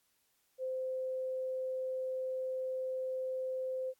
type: tone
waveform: sine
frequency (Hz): 518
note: C5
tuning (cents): -17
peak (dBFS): -34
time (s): 0.58-3.94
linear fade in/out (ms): 50
effects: white hiss -75 dBFS RMS until 3.99 s + AAC 64 kbps